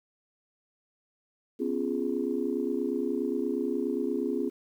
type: chord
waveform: sine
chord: C# dominant seventh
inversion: third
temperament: just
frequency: 249.5 / 277.2 / 346.5 / 415.8 Hz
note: B3 / C#4 / E#4 / G#4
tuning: +18 / 0 / -14 / +2 cents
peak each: -32 dBFS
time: 1.59-4.5 s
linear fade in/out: 20 ms
effects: tanh soft clip ceiling -16 dBFS + 10-bit